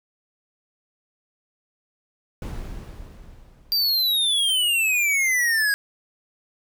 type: noise with exponential decay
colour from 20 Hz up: brown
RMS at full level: -29 dBFS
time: 2.42-4.63 s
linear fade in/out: 2 ms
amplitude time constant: 480 ms
type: exponential sweep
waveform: square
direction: down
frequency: 4756 to 1631 Hz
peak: -19 dBFS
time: 3.72-5.74 s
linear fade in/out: 0 ms
effects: none